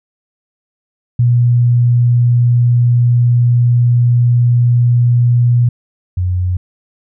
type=tone pair in turn; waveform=sine; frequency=120.9 / 90.57 Hz; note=B2 / F#2; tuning=-36 / -36 cents; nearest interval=perfect fourth; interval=500 cents; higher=first; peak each=-7 / -12 dBFS; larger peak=first; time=1.19-5.69 / 6.17-6.57 s; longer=first; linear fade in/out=5 ms; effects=none